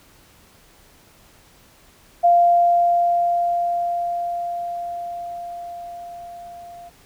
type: tone with level ramp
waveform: sine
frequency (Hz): 695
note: F5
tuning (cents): -9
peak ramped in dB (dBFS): -10 to -37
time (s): 2.23-6.9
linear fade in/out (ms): 20
effects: pink hiss -52 dBFS RMS until 7.05 s